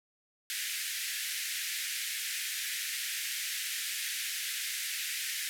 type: band-pass noise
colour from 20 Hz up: pink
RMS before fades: -36 dBFS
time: 0.5-5.49 s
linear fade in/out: 0 ms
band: 1700 to 15000 Hz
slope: 48 dB/octave
effects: none